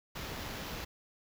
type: noise with sample-and-hold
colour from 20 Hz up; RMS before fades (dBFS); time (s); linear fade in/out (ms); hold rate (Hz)
pink; -41; 0.15-0.85; 10; 8820
effects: none